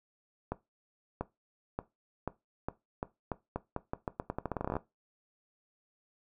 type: accelerating click train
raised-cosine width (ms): 1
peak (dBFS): -19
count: 25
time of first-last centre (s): 0.52-4.767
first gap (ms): 690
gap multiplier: 0.84
effects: noise-tail reverb RT60 0.2 s tail -17 dB re dry